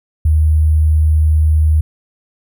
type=tone with sample-and-hold; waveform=sine; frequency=77.5 Hz; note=D#2; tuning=6 cents flat; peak=-8 dBFS; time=0.25-1.81 s; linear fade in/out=5 ms; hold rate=11025 Hz; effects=none